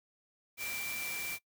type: tone in noise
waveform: sine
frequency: 2349 Hz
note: D7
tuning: in tune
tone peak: -39 dBFS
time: 0.57-1.39 s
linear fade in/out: 50 ms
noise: white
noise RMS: -41 dBFS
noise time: 0.57-1.39 s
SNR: -1 dB
effects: noise-tail reverb RT60 0.1 s tail -21 dB re dry